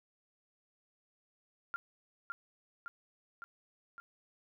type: tone with echo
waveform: sine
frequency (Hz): 1391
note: F6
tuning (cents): -7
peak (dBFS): -34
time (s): 1.74-1.76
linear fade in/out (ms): 0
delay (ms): 560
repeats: 4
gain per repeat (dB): -3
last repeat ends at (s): 4
effects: none